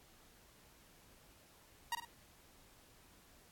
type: tone with echo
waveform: sawtooth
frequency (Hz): 943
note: A#5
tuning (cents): +20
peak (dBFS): -31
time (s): 1.92-1.95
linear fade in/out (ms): 2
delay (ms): 50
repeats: 2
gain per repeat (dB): -7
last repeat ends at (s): 2.05
effects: pink hiss -64 dBFS RMS until 3.51 s + AAC 64 kbps